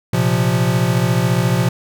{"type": "chord", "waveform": "square", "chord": "Bb suspended second", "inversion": "none", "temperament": "equal", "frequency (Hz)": [116.54, 130.81, 174.61], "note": ["Bb2", "C3", "F3"], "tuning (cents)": [0, 0, 0], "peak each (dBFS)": -19, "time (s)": [0.13, 1.69], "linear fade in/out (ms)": 5, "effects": []}